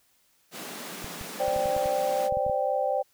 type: high-pass noise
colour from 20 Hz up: pink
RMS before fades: -39 dBFS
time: 0.51-2.3 s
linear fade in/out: 50 ms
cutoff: 160 Hz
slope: 48 dB/octave
type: clicks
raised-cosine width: 5 ms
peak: -27 dBFS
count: 11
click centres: 1.044 / 1.212 / 1.481 / 1.563 / 1.658 / 1.765 / 1.859 / 2.324 / 2.371 / 2.465 / 2.497 s
type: chord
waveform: sine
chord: C suspended second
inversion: none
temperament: equal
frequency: 523.3 / 587.3 / 784 Hz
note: C5 / D5 / G5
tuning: 0 / 0 / 0 cents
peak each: -28 dBFS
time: 1.39-3.03 s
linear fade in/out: 20 ms
effects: white hiss -66 dBFS RMS until 3.13 s